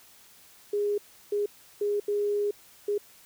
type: tone bursts at uneven times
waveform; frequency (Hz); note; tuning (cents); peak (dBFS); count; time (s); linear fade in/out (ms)
sine; 411.4; G#4; -16; -24; 5; 0.73-0.98 / 1.32-1.46 / 1.81-2 / 2.08-2.51 / 2.88-2.98; 5
effects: white hiss -55 dBFS RMS until 3.25 s